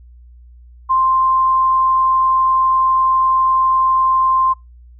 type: tone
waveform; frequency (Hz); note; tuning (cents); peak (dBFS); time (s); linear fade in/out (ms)
sine; 1048; C6; +2; -11; 0.89-4.54; 20
effects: noise-tail reverb RT60 0.2 s tail -25 dB re dry + added 60 Hz sine -39 dBFS peak until 4.99 s